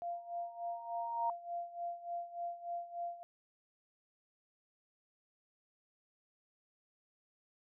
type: tone with tremolo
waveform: sine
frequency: 692 Hz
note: F5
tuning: 16 cents flat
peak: -36 dBFS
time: 0.02-3.23 s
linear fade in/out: 0 ms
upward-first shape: sine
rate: 3.4 Hz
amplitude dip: 80%
type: tone with exponential growth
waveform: sine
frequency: 932.3 Hz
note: A#5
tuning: in tune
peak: -31 dBFS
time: 0.1-1.3 s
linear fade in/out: 2 ms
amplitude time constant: 260 ms
effects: none